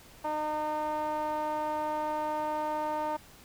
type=tone with band-pass filter; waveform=sawtooth; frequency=304.9 Hz; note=D#4; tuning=35 cents flat; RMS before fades=-32 dBFS; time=0.24-3.17 s; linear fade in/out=10 ms; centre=820 Hz; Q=5.7; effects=pink hiss -54 dBFS RMS until 3.44 s